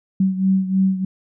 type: beating tone pair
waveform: sine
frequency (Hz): 189.7 / 192.9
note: F#3 / G3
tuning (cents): +43 / -28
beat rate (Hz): 3.2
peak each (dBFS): -16 / -21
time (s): 0.2-1.05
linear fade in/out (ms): 5
effects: none